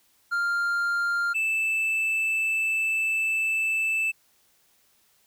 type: tone pair in turn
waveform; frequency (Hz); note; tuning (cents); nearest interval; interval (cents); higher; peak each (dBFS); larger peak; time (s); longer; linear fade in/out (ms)
triangle; 1396.9 / 2637; F6 / E7; 0 / 0; major seventh; 1100; second; -21; neither; 0.31-1.34 / 1.34-4.12; second; 20
effects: white hiss -64 dBFS RMS until 5.26 s